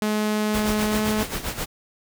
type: tone with pitch glide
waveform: sawtooth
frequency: 212.6 to 214.5 Hz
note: G#3 to A3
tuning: +41 to -44 cents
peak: -17 dBFS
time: 0.02-1.23 s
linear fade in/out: 0 ms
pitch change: +15 cents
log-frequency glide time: 0.88-1.04 s
type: noise with tremolo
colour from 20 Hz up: pink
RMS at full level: -27 dBFS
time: 0.53-1.66 s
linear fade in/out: 20 ms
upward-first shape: sine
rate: 7.6 Hz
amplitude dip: 70%
effects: none